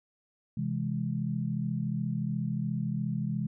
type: chord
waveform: sine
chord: C augmented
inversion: none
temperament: equal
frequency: 130.81 / 164.81 / 207.7 Hz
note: C3 / E3 / G#3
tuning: 0 / 0 / 0 cents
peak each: -33 dBFS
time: 0.57-3.47 s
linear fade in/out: 5 ms
effects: none